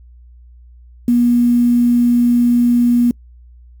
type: tone with quantisation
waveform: sine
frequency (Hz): 240.6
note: B3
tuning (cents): -45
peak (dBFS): -9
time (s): 1.08-3.11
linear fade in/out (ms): 2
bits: 6
effects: noise-tail reverb RT60 0.1 s tail -26 dB re dry + added 60 Hz sine -39 dBFS peak until 3.8 s